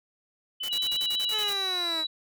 sine tone with vibrato, 2960 Hz, F#7, in tune, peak -30 dBFS, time 0.6-1.5 s, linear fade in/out 10 ms, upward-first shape square, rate 5.4 Hz, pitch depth 26 cents each way
white noise bursts, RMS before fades -38 dBFS, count 10, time 0.63-1.533 s, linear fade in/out 5 ms, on 57 ms, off 37 ms
sine tone, 3921 Hz, B7, 13 cents flat, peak -27 dBFS, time 0.71-2.07 s, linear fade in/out 10 ms
10% pulse linear sweep, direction down, 440 to 311.1 Hz, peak -25 dBFS, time 1.3-2.05 s, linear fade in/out 50 ms
effects none

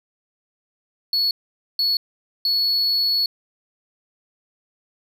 triangle tone bursts at uneven times, 4392 Hz, C#8, 17 cents flat, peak -16 dBFS, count 3, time 1.13-1.31 / 1.79-1.97 / 2.45-3.26 s, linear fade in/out 2 ms, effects none

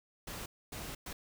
pink noise bursts at uneven times, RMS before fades -43 dBFS, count 3, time 0.27-0.46 / 0.72-0.95 / 1.06-1.13 s, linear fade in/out 5 ms, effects none

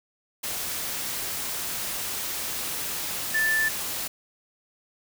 sine tone in noise, 1760 Hz, A6, in tune, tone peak -21 dBFS, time 3.34-3.69 s, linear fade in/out 10 ms, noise white, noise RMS -31 dBFS, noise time 0.43-4.08 s, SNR +7 dB, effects none

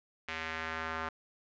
square tone with band-pass filter sweep, 80.6 Hz, E2, 38 cents flat, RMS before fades -38 dBFS, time 0.28-1.09 s, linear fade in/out 5 ms, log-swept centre 2200 to 1300 Hz, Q 1.8, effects resampled to 16000 Hz

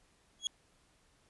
30% pulse tone with exponential growth, 3322 Hz, G#7, in tune, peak -24 dBFS, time 0.39-0.47 s, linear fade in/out 1 ms, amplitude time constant 16 ms, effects pink hiss -69 dBFS RMS until 1.29 s + resampled to 24000 Hz

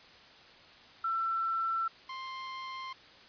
sine / sawtooth tone pair in turn, 1341 / 1050.9 Hz, E6 / C6, +29 / +7 cents, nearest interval major third, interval 422 cents, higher first, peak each -29 / -35 dBFS, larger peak first, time 1.04-1.88 / 2.09-2.93 s, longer neither, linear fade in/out 5 ms, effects white hiss -55 dBFS RMS until 3.28 s + resampled to 11025 Hz

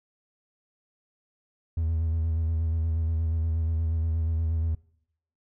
triangle tone with vibrato, 81.2 Hz, E2, 26 cents flat, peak -21 dBFS, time 1.77-4.75 s, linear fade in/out 5 ms, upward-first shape square, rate 8.4 Hz, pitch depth 30 cents each way, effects noise-tail reverb RT60 0.7 s tail -24 dB re dry + tanh soft clip ceiling -17 dBFS

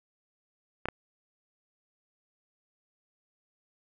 clicks, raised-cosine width 0.5 ms, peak -16 dBFS, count 2, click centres 0.856 / 0.886 s, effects none

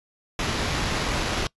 pink noise with sample-and-hold, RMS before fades -26 dBFS, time 0.39-1.47 s, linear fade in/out 2 ms, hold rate 8820 Hz, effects noise-tail reverb RT60 0.1 s tail -23 dB re dry + resampled to 24000 Hz

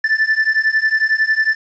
triangle beating tone pair, 1755 / 1766 Hz, A6 / A6, -5 / +6 cents, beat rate 11 Hz, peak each -15 / -14 dBFS, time 0.04-1.55 s, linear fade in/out 5 ms, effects resampled to 16000 Hz + 8-bit

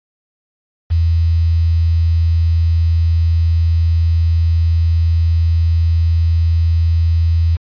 sine tone with quantisation, 82.8 Hz, E2, 8 cents sharp, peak -10 dBFS, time 0.9-7.57 s, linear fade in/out 20 ms, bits 6, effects resampled to 11025 Hz

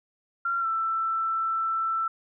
sine tone with pitch glide, 1375 to 1331.2 Hz, F6 to E6, -27 to +17 cents, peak -24 dBFS, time 0.45-2.08 s, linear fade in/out 5 ms, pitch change -56 cents, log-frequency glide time 0.6-0.66 s, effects none

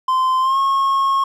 triangle tone with pitch glide, 1036 to 1088.1 Hz, C6 to C#6, -17 to -33 cents, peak -12 dBFS, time 0.08-1.24 s, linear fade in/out 5 ms, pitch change +84 cents, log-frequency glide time 0.4-0.58 s, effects none

